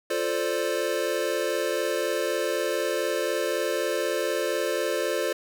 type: chord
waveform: square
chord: D minor seventh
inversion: first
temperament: equal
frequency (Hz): 349.2 / 440 / 523.3 / 587.3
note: F4 / A4 / C5 / D5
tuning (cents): 0 / 0 / 0 / 0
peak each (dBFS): -32 / -31 / -30 / -31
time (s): 0.1-5.33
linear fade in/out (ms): 5
effects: none